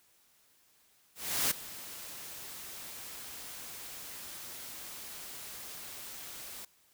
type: noise with ADSR envelope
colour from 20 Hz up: white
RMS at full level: -28 dBFS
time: 1.15-6.65 s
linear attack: 360 ms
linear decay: 9 ms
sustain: -17 dB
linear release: 4 ms
effects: white hiss -67 dBFS RMS until 6.93 s